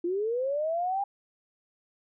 sine linear sweep, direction up, 335.2 to 810 Hz, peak -26 dBFS, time 0.04-1.04 s, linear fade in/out 5 ms, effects none

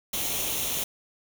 white noise with comb filter, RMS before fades -29 dBFS, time 0.13-0.84 s, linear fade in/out 5 ms, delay 0.31 ms, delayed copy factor +0.6, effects none

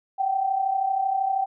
sine tone pair together, 744 / 776.8 Hz, F#5 / G5, +9 / -16 cents, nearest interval minor second, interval 75 cents, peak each -28 / -22 dBFS, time 0.18-1.46 s, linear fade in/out 20 ms, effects none

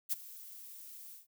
violet noise with ADSR envelope, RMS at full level -31 dBFS, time 0.09-1.27 s, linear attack 33 ms, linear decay 21 ms, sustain -19 dB, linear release 150 ms, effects none

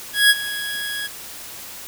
25% pulse tone with ADSR envelope, 1661.2 Hz, G#6, in tune, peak -5 dBFS, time 0.13-1.08 s, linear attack 170 ms, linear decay 38 ms, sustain -16 dB, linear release 21 ms, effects white hiss -36 dBFS RMS until 1.87 s

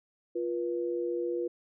sine tone pair together, 349.1 / 484.3 Hz, F4 / B4, -1 / -34 cents, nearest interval tritone, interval 567 cents, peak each -31 / -33 dBFS, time 0.35-1.48 s, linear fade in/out 10 ms, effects none

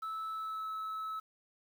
sine tone with pitch glide, 1309 to 1299.2 Hz, E6 to E6, -13 to -26 cents, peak -34 dBFS, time 0.02-1.2 s, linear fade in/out 10 ms, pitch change -13 cents, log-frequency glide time 0.33-0.7 s, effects tanh soft clip ceiling -35 dBFS + 10-bit

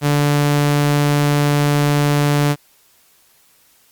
sawtooth tone, 145.5 Hz, D3, 16 cents flat, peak -9 dBFS, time 0.01-2.56 s, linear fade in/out 50 ms, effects white hiss -54 dBFS RMS until 3.91 s + Opus 48 kbps

